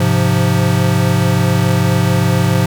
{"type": "chord", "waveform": "square", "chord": "F minor", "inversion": "first", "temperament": "equal", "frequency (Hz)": [103.83, 130.81, 174.61], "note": ["Ab2", "C3", "F3"], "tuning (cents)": [0, 0, 0], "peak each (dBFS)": -16, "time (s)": [0, 2.66], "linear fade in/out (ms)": 5, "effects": []}